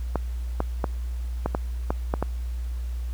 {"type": "clicks", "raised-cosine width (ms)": 1, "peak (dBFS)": -10, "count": 8, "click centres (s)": [0.157, 0.604, 0.842, 1.46, 1.549, 1.905, 2.139, 2.226], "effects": ["added 60 Hz sine -27 dBFS peak until 3.13 s", "pink hiss -52 dBFS RMS until 3.13 s"]}